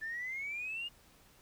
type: exponential sweep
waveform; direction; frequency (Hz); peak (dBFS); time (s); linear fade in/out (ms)
sine; up; 1751 to 2873; -36; 0.01-0.89; 20
effects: tanh soft clip ceiling -32 dBFS + pink hiss -63 dBFS RMS until 1.41 s